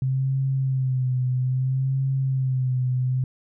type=tone with vibrato; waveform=sine; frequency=130.6 Hz; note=C3; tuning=3 cents flat; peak=-20 dBFS; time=0.02-3.24 s; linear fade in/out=2 ms; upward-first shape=sine; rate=0.61 Hz; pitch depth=50 cents each way; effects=none